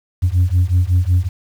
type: beating tone pair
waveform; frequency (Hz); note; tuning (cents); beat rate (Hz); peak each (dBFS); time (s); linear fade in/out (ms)
sine; 87.31 / 92.71; F2 / F#2; 0 / +4; 5.4; -13; 0.22-1.29; 20
effects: tanh soft clip ceiling -8 dBFS + 7-bit

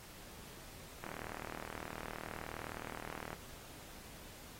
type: click train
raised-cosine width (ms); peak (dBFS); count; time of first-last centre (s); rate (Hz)
0.5; -28; 91; 1.04-3.33; 39.3
effects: pink hiss -54 dBFS RMS until 4.59 s + AAC 48 kbps

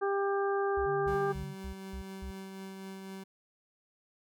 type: harmonic tone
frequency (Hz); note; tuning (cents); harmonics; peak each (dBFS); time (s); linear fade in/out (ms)
397; G4; +22; 1 / 2 / 3 / 4; -29 / -35 / -37 / -40; 0.01-1.33; 20
type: tone bursts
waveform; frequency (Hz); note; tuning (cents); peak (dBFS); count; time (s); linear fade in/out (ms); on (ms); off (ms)
sine; 65; C2; -11; -38; 6; 0.77-2.31; 5; 90; 200
type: tone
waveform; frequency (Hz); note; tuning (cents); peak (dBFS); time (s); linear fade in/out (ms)
sine; 145.2; D3; -19; -39; 0.84-1.56; 50
type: tone with tremolo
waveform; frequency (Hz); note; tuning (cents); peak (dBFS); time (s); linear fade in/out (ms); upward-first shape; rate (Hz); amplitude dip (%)
30% pulse; 192.1; G3; -35; -38; 1.07-3.24; 10; triangle; 4; 30
effects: none

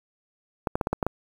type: clicks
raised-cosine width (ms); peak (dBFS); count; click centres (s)
1; -10; 7; 0.672 / 0.755 / 0.812 / 0.871 / 0.93 / 1.028 / 1.066
effects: 7-bit

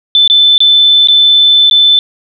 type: tone with dropouts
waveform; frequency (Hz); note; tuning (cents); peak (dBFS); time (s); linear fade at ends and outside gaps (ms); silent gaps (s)
sine; 3522; A7; +1; -3; 0.15-1.99; 1; 0.277-0.299 / 0.58-0.604 / 1.073-1.085 / 1.698-1.711
effects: none

